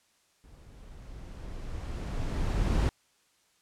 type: noise with level ramp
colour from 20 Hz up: brown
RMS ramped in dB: -53 to -24 dBFS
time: 0.44-2.89 s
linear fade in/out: 0 ms
effects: white hiss -68 dBFS RMS until 3.61 s + low-pass 9000 Hz 12 dB/octave